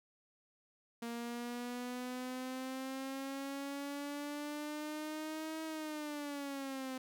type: exponential two-way sweep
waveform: sawtooth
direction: up then down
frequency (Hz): 233.1 to 319.2 to 257.9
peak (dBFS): -36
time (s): 1.02-6.98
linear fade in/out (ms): 5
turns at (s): 5.64
effects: none